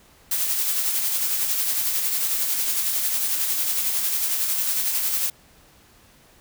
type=noise with tremolo; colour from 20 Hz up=blue; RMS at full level=-22 dBFS; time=0.31-5.3 s; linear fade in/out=5 ms; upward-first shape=sine; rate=11 Hz; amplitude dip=35%; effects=pink hiss -54 dBFS RMS until 6.4 s